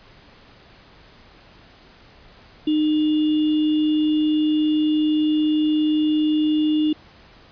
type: tone with sample-and-hold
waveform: sine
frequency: 305.8 Hz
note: D#4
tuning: 30 cents flat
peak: -16 dBFS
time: 2.67-6.93 s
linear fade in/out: 5 ms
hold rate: 3150 Hz
effects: pink hiss -49 dBFS RMS until 7.51 s + resampled to 11025 Hz